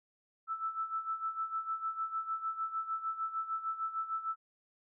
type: tone with tremolo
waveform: sine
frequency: 1318.5 Hz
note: E6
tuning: in tune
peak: -31 dBFS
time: 0.47-4.36 s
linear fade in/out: 50 ms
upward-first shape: sine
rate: 6.6 Hz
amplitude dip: 75%
effects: none